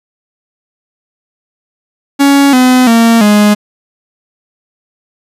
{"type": "tone with pitch steps", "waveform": "45% pulse", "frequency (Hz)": [279.8, 253.6, 229.9, 208.4], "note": ["C#4", "B3", "A#3", "G#3"], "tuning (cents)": [16, 46, -24, 6], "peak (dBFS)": -4, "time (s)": [2.19, 3.55], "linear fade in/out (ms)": 20, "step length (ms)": 340, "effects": ["resampled to 32000 Hz"]}